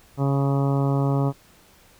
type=harmonic tone; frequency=138.59 Hz; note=C#3; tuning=in tune; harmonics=1 / 2 / 3 / 4 / 5 / 6 / 7 / 8 / 9; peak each=-20 / -26 / -30 / -32 / -34 / -36 / -37 / -38 / -39 dBFS; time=0.17-1.33 s; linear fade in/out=50 ms; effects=pink hiss -54 dBFS RMS until 1.99 s